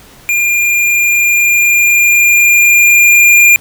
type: tone with level ramp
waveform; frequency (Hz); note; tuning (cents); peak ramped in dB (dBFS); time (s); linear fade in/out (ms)
square; 2404; D7; +40; -10 to -3; 0.29-3.56; 0
effects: pink hiss -39 dBFS RMS until 3.6 s